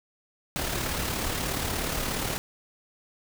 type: noise with amplitude modulation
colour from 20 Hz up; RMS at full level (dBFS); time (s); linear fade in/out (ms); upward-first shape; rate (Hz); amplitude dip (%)
pink; -28; 0.56-2.38; 0; sine; 36.8; 40
effects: none